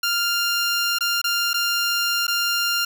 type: tone with dropouts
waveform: 15% pulse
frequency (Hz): 1396.9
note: F6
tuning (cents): 0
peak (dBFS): -13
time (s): 0.03-2.85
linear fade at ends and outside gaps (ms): 5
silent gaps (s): 0.987-1.007 / 1.217-1.241 / 1.533-1.541 / 2.269-2.279
effects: 8-bit